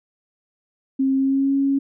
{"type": "tone with pitch glide", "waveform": "sine", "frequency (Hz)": [267.8, 275.3], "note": ["C4", "C#4"], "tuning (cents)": [40, -12], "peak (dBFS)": -16, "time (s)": [0.99, 1.79], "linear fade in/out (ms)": 10, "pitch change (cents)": 48, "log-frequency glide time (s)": [1.16, 1.54], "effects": []}